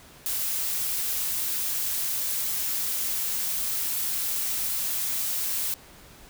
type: noise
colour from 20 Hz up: blue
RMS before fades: -28 dBFS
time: 0.26-5.74 s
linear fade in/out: 0 ms
effects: pink hiss -50 dBFS RMS until 6.29 s